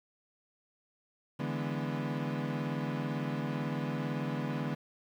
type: chord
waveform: 35% pulse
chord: E dominant seventh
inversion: third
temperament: equal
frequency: 146.83 / 164.81 / 207.7 / 246.9 Hz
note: D3 / E3 / G#3 / B3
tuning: 0 / 0 / 0 / 0 cents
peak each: -34 / -38 / -39 / -36 dBFS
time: 1.39-4.75 s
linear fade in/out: 10 ms
effects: low-pass 3000 Hz 12 dB/octave + 10-bit